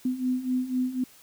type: beating tone pair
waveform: sine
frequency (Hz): 251.3 / 255.3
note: B3 / C4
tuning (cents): +30 / -42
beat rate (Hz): 4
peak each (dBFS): -30 / -26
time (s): 0.05-1.04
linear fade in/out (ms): 5
effects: white hiss -54 dBFS RMS until 1.22 s